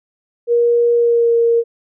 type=tone with pitch glide; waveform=sine; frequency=473.8 to 465.7 Hz; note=A#4 to A#4; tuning=+28 to -2 cents; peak=-10 dBFS; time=0.47-1.64 s; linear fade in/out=50 ms; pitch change=-30 cents; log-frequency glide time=0.93-1.35 s; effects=none